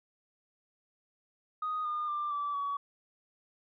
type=tone with pitch steps; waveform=sine; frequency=1244.5 / 1215.4 / 1186.9 / 1159.1 / 1132 Hz; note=D#6 / D#6 / D6 / D6 / C#6; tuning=0 / -41 / +18 / -23 / +36 cents; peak=-30 dBFS; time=1.62-2.77 s; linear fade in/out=5 ms; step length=230 ms; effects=tanh soft clip ceiling -27 dBFS